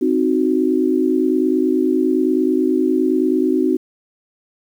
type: chord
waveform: sine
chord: C diminished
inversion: none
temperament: equal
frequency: 261.6 / 311.1 / 370 Hz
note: C4 / Eb4 / Gb4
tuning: 0 / 0 / 0 cents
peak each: -18 dBFS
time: 0.01-3.77 s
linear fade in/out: 10 ms
effects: 8-bit